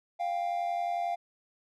triangle tone pair together, 698.5 / 789.6 Hz, F5 / G5, 0 / +12 cents, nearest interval major second, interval 212 cents, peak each -28 / -33 dBFS, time 0.19-1.16 s, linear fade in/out 20 ms, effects none

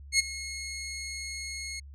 15% pulse tone with ADSR envelope, 2166 Hz, C#7, 41 cents flat, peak -12 dBFS, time 0.12-1.8 s, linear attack 73 ms, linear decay 16 ms, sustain -17 dB, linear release 8 ms, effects added 70 Hz sine -44 dBFS peak until 1.94 s + low-pass 10000 Hz 12 dB/octave

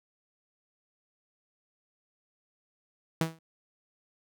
sawtooth tone with exponential decay, 162.5 Hz, E3, 24 cents flat, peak -18 dBFS, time 3.21-3.39 s, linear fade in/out 2 ms, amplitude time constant 38 ms, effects none

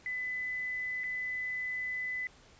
sine tone with dropouts, 2005 Hz, B6, 26 cents sharp, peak -33 dBFS, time 0.06-2.27 s, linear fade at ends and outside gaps 1 ms, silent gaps 1.036-1.04 s, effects pink hiss -59 dBFS RMS until 2.59 s + resampled to 16000 Hz

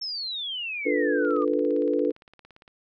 sine exponential sweep, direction down, 5440 to 1169 Hz, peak -29 dBFS, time 0.01-1.45 s, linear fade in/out 10 ms
sine chord, B half-diminished seventh, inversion first, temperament equal, 293.7 / 349.2 / 440 / 493.9 Hz, D4 / F4 / A4 / B4, 0 / 0 / 0 / 0 cents, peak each -26 / -29 / -26 / -26 dBFS, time 0.85-2.12 s, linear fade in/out 20 ms
click train, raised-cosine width 0.3 ms, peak -34 dBFS, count 26, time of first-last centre 1.25-2.679 s, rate 17.5 Hz
effects none

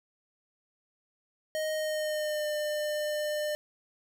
square tone with pitch glide, 622.3 to 601.4 Hz, D#5 to D5, 0 to +41 cents, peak -30 dBFS, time 1.55-3.55 s, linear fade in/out 0 ms, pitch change -59 cents, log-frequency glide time 1.73-2.49 s, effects none

